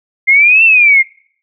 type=exponential two-way sweep; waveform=sine; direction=up then down; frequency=2093 to 2717 to 2093 Hz; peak=-4 dBFS; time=0.27-1.03 s; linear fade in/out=20 ms; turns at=0.64 s; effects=noise-tail reverb RT60 0.6 s tail -26 dB re dry